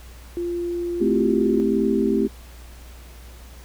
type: tone with pitch glide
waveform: sine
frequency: 347 to 354.1 Hz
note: F4 to F4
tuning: -11 to +24 cents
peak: -23 dBFS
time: 0.37-1.6 s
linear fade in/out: 0 ms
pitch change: +35 cents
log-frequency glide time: 0.97-1.28 s
type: chord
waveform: sine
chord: A minor seventh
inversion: none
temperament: equal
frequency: 220 / 261.6 / 329.6 / 392 Hz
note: A3 / C4 / E4 / G4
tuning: 0 / 0 / 0 / 0 cents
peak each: -22 / -23 / -25 / -22 dBFS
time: 1-2.28 s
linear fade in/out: 20 ms
effects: added 60 Hz sine -40 dBFS peak until 3.64 s + pink hiss -48 dBFS RMS until 3.64 s